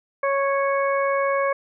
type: harmonic tone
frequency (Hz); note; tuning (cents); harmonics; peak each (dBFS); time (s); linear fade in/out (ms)
553; C#5; -4; 1 / 2 / 3 / 4; -21 / -24 / -30 / -31; 0.23-1.53; 5
effects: none